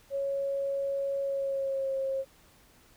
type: tone with pitch glide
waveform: sine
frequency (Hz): 553 to 537.3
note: C#5 to C5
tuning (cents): -4 to +46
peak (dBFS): -28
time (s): 0.1-2.25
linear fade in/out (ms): 50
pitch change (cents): -50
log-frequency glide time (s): 1.22-1.94
effects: pink hiss -60 dBFS RMS until 2.96 s